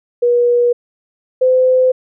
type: tone pair in turn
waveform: sine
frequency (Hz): 482.3 / 512.2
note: B4 / C5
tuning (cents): -41 / -37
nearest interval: minor second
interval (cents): 104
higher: second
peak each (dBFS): -9 / -8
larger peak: second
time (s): 0.22-0.73 / 1.41-1.92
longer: neither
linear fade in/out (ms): 10
effects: none